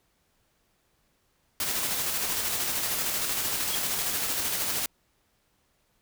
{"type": "noise with tremolo", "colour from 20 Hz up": "white", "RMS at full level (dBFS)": -28, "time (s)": [1.6, 4.86], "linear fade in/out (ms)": 2, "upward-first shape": "square", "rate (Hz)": 13, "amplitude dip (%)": 25}
{"type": "tone with exponential growth", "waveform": "sine", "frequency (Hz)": 3287, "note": "G#7", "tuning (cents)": -19, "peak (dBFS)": -25, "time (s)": [3.67, 3.75], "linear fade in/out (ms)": 0, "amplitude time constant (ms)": 16}
{"effects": ["pink hiss -70 dBFS RMS until 6.01 s"]}